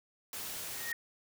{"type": "noise", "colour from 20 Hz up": "white", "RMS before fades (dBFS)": -41, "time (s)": [0.33, 0.92], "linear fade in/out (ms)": 2}
{"type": "tone with exponential growth", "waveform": "sine", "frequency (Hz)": 1864.7, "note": "A#6", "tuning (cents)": 0, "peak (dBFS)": -32, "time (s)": [0.64, 0.93], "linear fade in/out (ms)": 1, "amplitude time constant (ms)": 61}
{"effects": []}